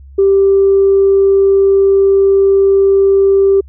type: tone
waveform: sine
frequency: 392 Hz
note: G4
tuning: in tune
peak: -5 dBFS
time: 0.18-3.61 s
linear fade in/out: 10 ms
effects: tanh soft clip ceiling -1 dBFS + added 68 Hz sine -33 dBFS peak until 3.68 s